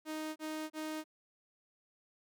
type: tone bursts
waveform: sawtooth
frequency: 311.1 Hz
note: D#4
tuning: in tune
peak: -34 dBFS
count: 3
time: 0.05-1.042 s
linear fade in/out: 50 ms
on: 310 ms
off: 31 ms
effects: none

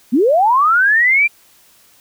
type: linear sweep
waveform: sine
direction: up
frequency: 211.6 to 2400 Hz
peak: -9 dBFS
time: 0.12-1.28 s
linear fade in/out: 20 ms
effects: white hiss -50 dBFS RMS until 2 s

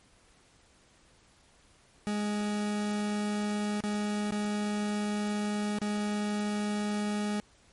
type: tone with dropouts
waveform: 40% pulse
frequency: 208.1 Hz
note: G#3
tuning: 4 cents sharp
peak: -28 dBFS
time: 2.07-7.4 s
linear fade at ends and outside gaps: 0 ms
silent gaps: 3.805-3.838 / 4.307-4.321 / 5.786-5.816 s
effects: pink hiss -62 dBFS RMS until 7.72 s + MP3 48 kbps

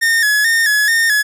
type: tone with vibrato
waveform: 45% pulse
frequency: 1760 Hz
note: A6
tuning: in tune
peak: -11 dBFS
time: 0.01-1.23 s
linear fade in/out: 20 ms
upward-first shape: square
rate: 2.3 Hz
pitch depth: 65 cents each way
effects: none

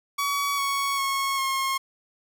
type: tone with pitch steps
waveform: sawtooth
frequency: 1132 / 1113.2 / 1094.7 / 1076.5 Hz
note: C#6 / C#6 / C#6 / C6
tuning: +36 / +7 / -22 / +49 cents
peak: -20 dBFS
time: 0.18-1.78 s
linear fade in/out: 10 ms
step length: 400 ms
effects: none

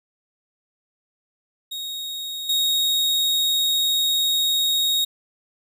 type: tone with level steps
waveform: 40% pulse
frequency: 3757 Hz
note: A#7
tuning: 13 cents sharp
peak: -27 / -17 dBFS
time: 1.71-5.05 s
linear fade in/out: 10 ms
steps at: 2.49 s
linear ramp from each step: 5 ms
effects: none

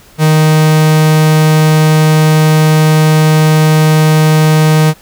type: tone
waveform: 45% pulse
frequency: 155.56 Hz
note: D#3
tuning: in tune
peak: -5 dBFS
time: 0.18-4.94 s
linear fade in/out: 50 ms
effects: pink hiss -41 dBFS RMS until 5.01 s

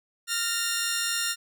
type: tone pair together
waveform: 10% pulse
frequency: 1396.9 / 1834.6 Hz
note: F6 / A#6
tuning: 0 / -28 cents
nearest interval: perfect fourth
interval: 472 cents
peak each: -20 dBFS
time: 0.27-1.36 s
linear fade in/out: 50 ms
effects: none

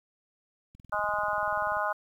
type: click train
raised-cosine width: 5 ms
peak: -39 dBFS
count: 22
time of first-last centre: 0.75-1.769 s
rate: 20.6 Hz
type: harmonic tone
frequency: 207.7 Hz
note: G#3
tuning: in tune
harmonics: 3 / 4 / 5 / 6 / 7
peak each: -33 / -33 / -33 / -33 / -33 dBFS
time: 0.92-1.93 s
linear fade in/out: 10 ms
effects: 10-bit

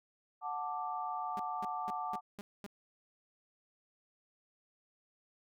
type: chord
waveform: sine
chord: D major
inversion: first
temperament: just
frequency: 734.2 / 881 / 1174.7 Hz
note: F#5 / A5 / D6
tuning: -14 / +2 / 0 cents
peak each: -40 dBFS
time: 0.41-2.21 s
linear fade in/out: 50 ms
type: tone bursts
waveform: sawtooth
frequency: 203.1 Hz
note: G#3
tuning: 38 cents flat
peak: -39 dBFS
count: 6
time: 1.37-2.664 s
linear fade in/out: 0 ms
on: 24 ms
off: 230 ms
effects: none

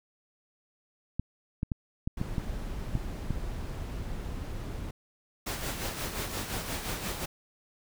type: clicks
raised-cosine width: 5 ms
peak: -17 dBFS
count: 8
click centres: 1.196 / 1.631 / 1.718 / 2.075 / 2.214 / 2.382 / 2.953 / 3.306 s
type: noise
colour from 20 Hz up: brown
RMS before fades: -36 dBFS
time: 2.17-4.91 s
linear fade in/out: 5 ms
type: noise with tremolo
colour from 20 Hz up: pink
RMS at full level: -33 dBFS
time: 5.46-7.26 s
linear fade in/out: 10 ms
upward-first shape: sine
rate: 5.7 Hz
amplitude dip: 50%
effects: none

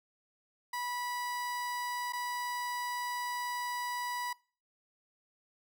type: tone with dropouts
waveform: 30% pulse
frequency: 979 Hz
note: B5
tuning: 15 cents flat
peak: -32 dBFS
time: 0.73-4.33 s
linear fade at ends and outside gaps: 5 ms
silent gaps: 2.124-2.132 s
effects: noise-tail reverb RT60 0.4 s tail -23 dB re dry

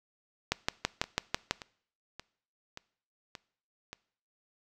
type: two click trains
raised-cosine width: 0.2 ms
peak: -9 / -24 dBFS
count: 7 / 6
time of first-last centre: 0.52-1.51 / 1.04-3.93 s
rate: 6.06 / 1.73 Hz
effects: noise-tail reverb RT60 0.6 s tail -22 dB re dry

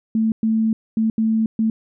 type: tone bursts at uneven times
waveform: sine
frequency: 221.7 Hz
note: A3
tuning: 13 cents sharp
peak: -15 dBFS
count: 5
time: 0.15-0.32 / 0.43-0.73 / 0.97-1.1 / 1.18-1.46 / 1.59-1.7 s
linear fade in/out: 2 ms
effects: none

